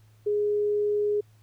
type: tone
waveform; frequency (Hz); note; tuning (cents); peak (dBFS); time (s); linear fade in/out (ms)
sine; 415.3; G#4; 0; -22; 0.26-1.21; 10
effects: added 108 Hz sine -54 dBFS peak until 1.42 s + pink hiss -66 dBFS RMS until 1.42 s